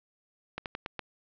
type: slowing click train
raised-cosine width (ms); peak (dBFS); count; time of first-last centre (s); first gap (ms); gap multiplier
0.3; -18; 5; 0.58-0.993; 78; 1.19
effects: low-pass 4000 Hz 12 dB/octave